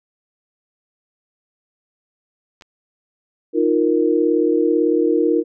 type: clicks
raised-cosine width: 0.2 ms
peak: -25 / -28 dBFS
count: 2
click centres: 2.611 / 2.622 s
type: chord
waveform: sine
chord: Eb suspended second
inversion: none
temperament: equal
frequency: 311.1 / 349.2 / 466.2 Hz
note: Eb4 / F4 / Bb4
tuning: 0 / 0 / 0 cents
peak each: -18 dBFS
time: 3.53-5.44 s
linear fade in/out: 50 ms
effects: none